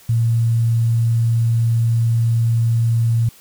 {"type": "tone with quantisation", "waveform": "sine", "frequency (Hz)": 115.4, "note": "A#2", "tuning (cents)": -17, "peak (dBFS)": -13, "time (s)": [0.09, 3.29], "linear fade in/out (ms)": 5, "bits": 7, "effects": ["white hiss -47 dBFS RMS until 3.4 s"]}